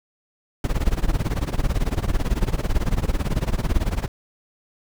brown noise with tremolo, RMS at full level -18 dBFS, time 0.64-4.08 s, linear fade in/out 2 ms, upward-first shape sine, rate 18 Hz, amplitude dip 90%, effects none

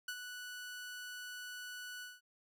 sawtooth tone with ADSR envelope, 1480 Hz, F#6, in tune, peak -34 dBFS, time 0.08-2.21 s, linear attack 5 ms, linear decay 61 ms, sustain -7 dB, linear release 190 ms, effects none

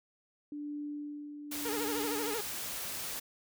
sine tone with tremolo, 293.7 Hz, D4, in tune, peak -36 dBFS, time 0.52-2.34 s, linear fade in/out 2 ms, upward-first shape sine, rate 0.87 Hz, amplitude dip 50%
white noise, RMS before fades -39 dBFS, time 1.51-3.2 s, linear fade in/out 10 ms
sawtooth tone with vibrato, 441.1 Hz, A4, 4 cents sharp, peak -31 dBFS, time 1.65-2.41 s, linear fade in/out 5 ms, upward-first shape sine, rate 13 Hz, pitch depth 130 cents each way
effects none

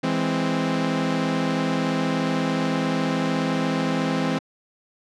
sawtooth chord, E augmented, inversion none, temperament equal, 164.81 / 207.7 / 261.6 Hz, E3 / G#3 / B#3, 0 / 0 / 0 cents, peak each -22 / -24 / -20 dBFS, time 0.03-4.39 s, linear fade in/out 10 ms, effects low-pass 5000 Hz 12 dB/octave

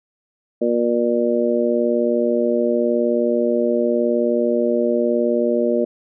harmonic tone, 119.1 Hz, A#2, 38 cents sharp, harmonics 2 / 3 / 4 / 5, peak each -21 / -21 / -21 / -21 dBFS, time 0.61-5.85 s, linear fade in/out 10 ms, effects none

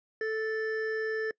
triangle tone pair together, 439.2 / 1760 Hz, A4 / A6, -3 / 0 cents, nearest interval 2 octaves, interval 2403 cents, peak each -28 / -33 dBFS, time 0.21-1.31 s, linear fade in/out 2 ms, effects noise-tail reverb RT60 0.1 s tail -24 dB re dry + resampled to 16000 Hz

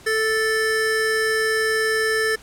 square tone pair together, 440 / 1760 Hz, A4 / A6, 0 / 0 cents, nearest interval 2 octaves, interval 2400 cents, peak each -22 dBFS, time 0.06-2.36 s, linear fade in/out 10 ms, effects pink hiss -46 dBFS RMS until 2.42 s + low-pass 11000 Hz 12 dB/octave

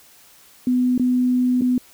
sine tone with dropouts, 250.3 Hz, B3, 23 cents sharp, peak -15 dBFS, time 0.67-1.78 s, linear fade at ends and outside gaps 2 ms, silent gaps 0.979-0.996 / 1.611-1.619 s, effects white hiss -50 dBFS RMS until 1.93 s

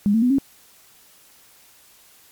sine tone with pitch steps, 203.9 / 224.9 / 248.1 / 273.8 Hz, G#3 / A3 / B3 / C#4, -32 / +38 / +8 / -21 cents, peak -14 dBFS, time 0.06-0.384 s, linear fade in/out 0 ms, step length 81 ms, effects white hiss -52 dBFS RMS until 2.31 s + MP3 96 kbps

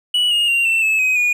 triangle tone with pitch steps, 2942 / 2853 / 2767 / 2684 / 2603 / 2524 / 2448 Hz, F#7 / F7 / F7 / E7 / E7 / D#7 / D#7, -11 / +36 / -17 / +31 / -22 / +24 / -29 cents, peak -12 dBFS, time 0.14-1.33 s, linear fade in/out 5 ms, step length 170 ms, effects none

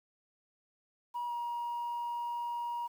sine tone with pitch glide, 962 to 951 Hz, B5 to A#5, -46 to +34 cents, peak -32 dBFS, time 1.14-2.88 s, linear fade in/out 20 ms, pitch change -20 cents, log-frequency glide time 1.27-1.32 s, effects tanh soft clip ceiling -32 dBFS + 10-bit

